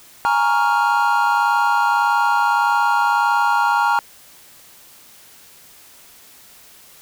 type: chord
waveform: triangle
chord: Bb minor seventh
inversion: third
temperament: equal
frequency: 830.6 / 932.3 / 1108.7 / 1396.9 Hz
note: Ab5 / Bb5 / Db6 / F6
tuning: 0 / 0 / 0 / 0 cents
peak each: -18 / -16 / -22 / -18 dBFS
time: 0.25-3.99 s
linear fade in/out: 0 ms
effects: white hiss -46 dBFS RMS until 7.01 s